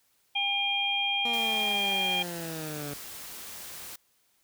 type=harmonic tone; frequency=803 Hz; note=G5; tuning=41 cents sharp; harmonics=1 / 3 / 4; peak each=-33 / -30 / -28 dBFS; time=0.35-2.23 s; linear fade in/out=10 ms
type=exponential sweep; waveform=15% pulse; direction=down; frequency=239 to 142.2 Hz; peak=-29 dBFS; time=1.25-2.94 s; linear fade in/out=2 ms
type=noise; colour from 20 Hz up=white; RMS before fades=-42 dBFS; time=1.33-3.96 s; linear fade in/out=5 ms
effects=white hiss -69 dBFS RMS until 4.43 s